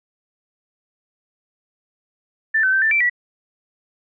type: tone with pitch steps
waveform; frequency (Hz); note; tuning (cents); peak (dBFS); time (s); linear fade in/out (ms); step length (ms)
sine; 1771 / 1528 / 1556 / 1774 / 2339 / 1944; A6 / G6 / G6 / A6 / D7 / B6; +11 / -45 / -13 / +14 / -8 / -28; -14; 2.54-3.098; 10; 93
effects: none